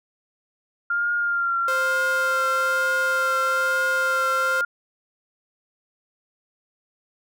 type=tone with vibrato; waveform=sine; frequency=1396.9 Hz; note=F6; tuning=in tune; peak=-20 dBFS; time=0.9-4.65 s; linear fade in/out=5 ms; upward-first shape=triangle; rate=1.1 Hz; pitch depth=34 cents each way
type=tone; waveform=sawtooth; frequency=523.3 Hz; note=C5; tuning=in tune; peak=-22 dBFS; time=1.68-4.61 s; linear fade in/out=2 ms
effects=none